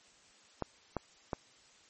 clicks, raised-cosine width 1 ms, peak -19 dBFS, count 3, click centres 0.623 / 0.967 / 1.332 s, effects white hiss -62 dBFS RMS until 1.89 s + MP3 32 kbps

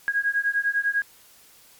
sine beating tone pair, 1636 / 1646 Hz, G#6 / G#6, -26 / -16 cents, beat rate 10 Hz, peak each -24 dBFS, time 0.08-1.02 s, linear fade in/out 0 ms, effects white hiss -53 dBFS RMS until 1.79 s + MP3 96 kbps

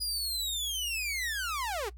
sawtooth linear sweep, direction down, 4950 to 349.2 Hz, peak -28 dBFS, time 0-1.9 s, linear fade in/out 20 ms, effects noise-tail reverb RT60 0.1 s tail -18 dB re dry + added 60 Hz sine -44 dBFS peak until 1.97 s

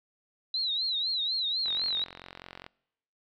sine tone with vibrato, 3964 Hz, B7, 6 cents sharp, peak -27 dBFS, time 0.54-2.04 s, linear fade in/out 2 ms, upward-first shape triangle, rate 4 Hz, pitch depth 150 cents each way
click train, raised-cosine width 0.3 ms, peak -26 dBFS, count 46, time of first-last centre 1.66-2.664 s, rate 44.8 Hz
effects noise-tail reverb RT60 0.9 s tail -26 dB re dry

